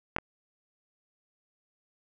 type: clicks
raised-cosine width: 0.5 ms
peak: -9 / -18 dBFS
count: 2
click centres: 0.164 / 0.185 s
effects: none